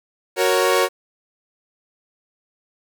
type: chord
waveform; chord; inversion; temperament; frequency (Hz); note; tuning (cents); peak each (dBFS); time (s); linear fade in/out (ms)
sawtooth; F# major; none; equal; 370 / 466.2 / 554.4; F#4 / A#4 / C#5; 0 / 0 / 0; -16; 0.36-0.89; 50
effects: 8-bit